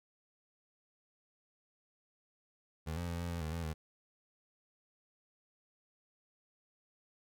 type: tone with pitch steps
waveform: 25% pulse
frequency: 79.7 / 86.9 / 85.1 / 86.5 / 85.2 / 78.4 / 84.1 / 78.6 Hz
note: D#2 / F2 / F2 / F2 / F2 / D#2 / E2 / D#2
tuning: +42 / -8 / -44 / -16 / -42 / +14 / +35 / +18 cents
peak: -33 dBFS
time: 2.86-3.74 s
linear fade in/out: 20 ms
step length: 110 ms
effects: none

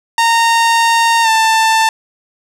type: tone with pitch glide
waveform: sawtooth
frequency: 922 to 889.1 Hz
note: A#5 to A5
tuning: -19 to +18 cents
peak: -5 dBFS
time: 0.18-1.89 s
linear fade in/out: 2 ms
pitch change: -63 cents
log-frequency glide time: 1.23-1.28 s
effects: low-pass 9000 Hz 12 dB/octave + 7-bit

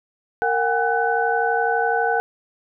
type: tone cluster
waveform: sine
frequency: 461.7 / 733 / 805 / 1500 Hz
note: A#4 / F#5 / G5 / F#6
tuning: -17 / -16 / +46 / +23 cents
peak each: -23 dBFS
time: 0.42-2.2 s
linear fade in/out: 0 ms
effects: none

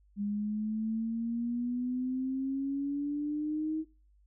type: exponential sweep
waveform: sine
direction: up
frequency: 202.3 to 317.6 Hz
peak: -30 dBFS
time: 0.16-3.85 s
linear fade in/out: 50 ms
effects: noise-tail reverb RT60 0.4 s tail -24 dB re dry + added 50 Hz sine -61 dBFS peak until 4.26 s

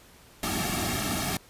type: noise with comb filter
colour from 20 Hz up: pink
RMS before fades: -29 dBFS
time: 0.43-1.37 s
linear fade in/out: 2 ms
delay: 2 ms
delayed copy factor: -0.85
effects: pink hiss -54 dBFS RMS until 1.49 s + resampled to 32000 Hz

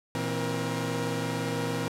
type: tone cluster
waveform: sawtooth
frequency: 118 / 163.7 / 265.3 / 473.7 Hz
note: A#2 / E3 / C4 / A#4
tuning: +22 / -12 / +24 / +28 cents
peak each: -30 dBFS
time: 0.15-1.88 s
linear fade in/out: 0 ms
effects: low-pass 12000 Hz 12 dB/octave

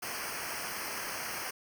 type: noise with comb filter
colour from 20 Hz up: pink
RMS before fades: -38 dBFS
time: 0.02-1.51 s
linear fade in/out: 10 ms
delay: 0.27 ms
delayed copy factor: -0.95
effects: none

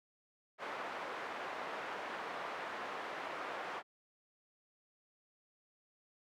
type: band-pass noise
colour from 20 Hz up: pink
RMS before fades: -43 dBFS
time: 0.58-3.83 s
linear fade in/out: 50 ms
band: 600 to 1700 Hz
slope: 12 dB/octave
effects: none

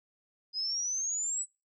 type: exponential sweep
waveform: sine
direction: up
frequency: 4972 to 8000 Hz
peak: -30 dBFS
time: 0.53-1.46 s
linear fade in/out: 50 ms
effects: noise-tail reverb RT60 0.3 s tail -26 dB re dry

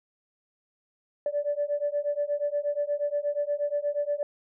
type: beating tone pair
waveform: sine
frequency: 578 / 586.4 Hz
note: D5 / D5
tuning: -28 / -3 cents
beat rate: 8.4 Hz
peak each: -28 dBFS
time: 1.26-4.23 s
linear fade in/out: 2 ms
effects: tanh soft clip ceiling -18 dBFS

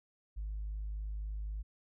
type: tone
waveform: sine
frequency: 51.91 Hz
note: G#1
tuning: in tune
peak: -35 dBFS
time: 0.36-1.63 s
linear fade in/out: 20 ms
effects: tanh soft clip ceiling -33 dBFS

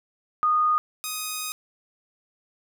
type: tone pair in turn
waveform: sine / 5% pulse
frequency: 1232 / 1249.9 Hz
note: D#6 / D#6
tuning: -17 / +7 cents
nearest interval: unison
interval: 24 cents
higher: second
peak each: -18 / -17 dBFS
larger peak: second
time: 0.43-0.78 / 1.04-1.52 s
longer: second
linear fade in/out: 0 ms
effects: none

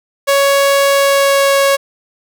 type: tone with pitch glide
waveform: sawtooth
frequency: 557 to 553.2 Hz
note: C#5 to C#5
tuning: +8 to -4 cents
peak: -5 dBFS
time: 0.27-1.77 s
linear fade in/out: 20 ms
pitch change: -12 cents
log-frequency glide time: 0.89-1.6 s
effects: none

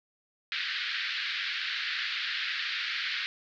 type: band-pass noise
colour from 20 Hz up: pink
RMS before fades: -33 dBFS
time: 0.52-3.26 s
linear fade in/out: 0 ms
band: 1500 to 4500 Hz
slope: 48 dB/octave
effects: none

